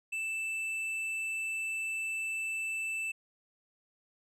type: tone with tanh clipping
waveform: sine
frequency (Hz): 2646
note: E7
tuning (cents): +6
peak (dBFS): -34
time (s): 0.12-3.12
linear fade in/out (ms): 10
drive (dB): 9
effects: low-pass 12000 Hz 12 dB/octave